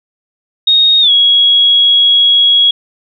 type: tone with pitch glide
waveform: sine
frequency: 3729 to 3322 Hz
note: A#7 to G#7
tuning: 0 to 0 cents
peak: -5 dBFS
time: 0.67-2.71 s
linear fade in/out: 5 ms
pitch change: -200 cents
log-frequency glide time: 1.01-1.11 s
effects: none